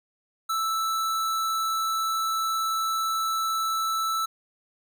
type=tone; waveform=square; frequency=1318.5 Hz; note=E6; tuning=in tune; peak=-25 dBFS; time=0.49-4.26 s; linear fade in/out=10 ms; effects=none